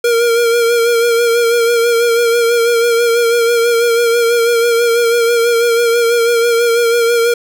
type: tone with vibrato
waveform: square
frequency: 468.4 Hz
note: A#4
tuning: 8 cents sharp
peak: -10 dBFS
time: 0.04-7.34 s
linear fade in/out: 5 ms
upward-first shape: sine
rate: 6.1 Hz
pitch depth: 35 cents each way
effects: none